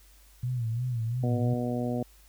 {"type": "tone with vibrato", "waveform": "sine", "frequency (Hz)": 119.3, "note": "A#2", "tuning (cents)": 41, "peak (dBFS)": -27, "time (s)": [0.43, 1.54], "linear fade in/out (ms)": 5, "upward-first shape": "sine", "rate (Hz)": 2.9, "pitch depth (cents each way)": 110}
{"type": "harmonic tone", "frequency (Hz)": 122, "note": "B2", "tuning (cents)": -21, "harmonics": [1, 2, 3, 4, 5, 6], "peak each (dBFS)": [-33, -30, -39, -36, -37, -40], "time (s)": [1.23, 2.03], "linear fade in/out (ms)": 5}
{"effects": ["added 50 Hz sine -55 dBFS peak until 2.28 s", "white hiss -60 dBFS RMS until 2.28 s"]}